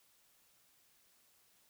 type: silence
effects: white hiss -70 dBFS RMS until 1.69 s